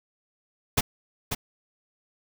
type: noise with echo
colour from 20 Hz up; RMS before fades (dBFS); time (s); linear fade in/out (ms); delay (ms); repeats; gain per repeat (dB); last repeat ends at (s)
pink; -21; 0.77-0.81; 10; 540; 1; -7; 1.35
effects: none